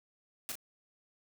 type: noise with echo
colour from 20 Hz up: white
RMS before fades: -38 dBFS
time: 0.49-0.52 s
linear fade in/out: 0 ms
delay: 34 ms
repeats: 1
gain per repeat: -5 dB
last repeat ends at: 0.554 s
effects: none